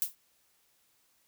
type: noise with exponential decay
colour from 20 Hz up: violet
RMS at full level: -25 dBFS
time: 0.02-0.15 s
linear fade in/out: 0 ms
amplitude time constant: 27 ms
effects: white hiss -70 dBFS RMS until 1.27 s